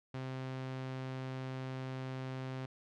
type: tone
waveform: sawtooth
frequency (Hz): 130.8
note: C3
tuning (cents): 0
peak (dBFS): -35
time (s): 0.14-2.66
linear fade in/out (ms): 5
effects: low-pass 4000 Hz 12 dB/octave